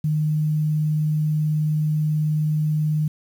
sine tone with quantisation, 153.1 Hz, D#3, 28 cents flat, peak -18 dBFS, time 0.04-3.08 s, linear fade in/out 5 ms, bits 8, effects none

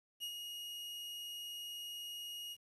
40% pulse tone with ADSR envelope, 2876 Hz, F#7, 50 cents flat, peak -38 dBFS, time 0.2-2.57 s, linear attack 35 ms, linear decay 75 ms, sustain -5 dB, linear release 49 ms, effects resampled to 32000 Hz + 11-bit

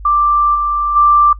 sine tone with level steps, 1178 Hz, D6, 5 cents sharp, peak -9 / -13 / -6 dBFS, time 0.05-1.33 s, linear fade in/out 5 ms, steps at 0.54 / 0.95 s, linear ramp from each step 20 ms, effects noise-tail reverb RT60 0.1 s tail -18 dB re dry + added 50 Hz sine -28 dBFS peak until 1.39 s

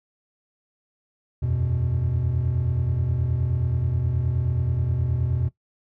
triangle chord, E suspended second, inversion none, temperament equal with one note detuned, 82.41 / 91.86 / 123.47 Hz, E2 / F#2 / B2, 0 / -12 / 0 cents, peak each -24 / -26 / -21 dBFS, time 1.42-5.49 s, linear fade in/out 10 ms, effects noise-tail reverb RT60 0.1 s tail -17 dB re dry + tanh soft clip ceiling -12 dBFS

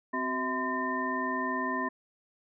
sine tone cluster, 258.5 / 376.6 / 649 / 1024 / 1812 Hz, C4 / F#4 / E5 / C6 / A#6, -21 / +31 / -27 / -38 / -50 cents, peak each -34 / -39 / -39 / -32 / -35 dBFS, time 0.13-1.89 s, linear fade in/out 10 ms, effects none

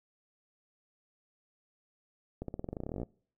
accelerating click train, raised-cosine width 2 ms, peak -24 dBFS, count 19, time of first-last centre 2.42-3.032 s, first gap 63 ms, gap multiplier 0.92, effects noise-tail reverb RT60 0.5 s tail -24 dB re dry

